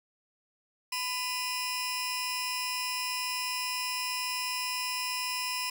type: tone cluster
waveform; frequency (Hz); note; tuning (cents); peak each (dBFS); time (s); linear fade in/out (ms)
sawtooth; 1001 / 2468 / 2765 / 5240; B5 / D#7 / F7 / E8; +23 / -15 / -18 / -11; -32 / -33 / -38 / -33; 0.92-5.7; 5
effects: 9-bit